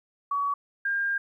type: tone pair in turn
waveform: sine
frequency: 1131 / 1605.5 Hz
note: C#6 / G6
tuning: +34 / +41 cents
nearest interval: tritone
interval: 607 cents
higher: second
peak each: -24 dBFS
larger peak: neither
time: 0.31-0.54 / 0.85-1.18 s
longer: second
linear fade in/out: 5 ms
effects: 11-bit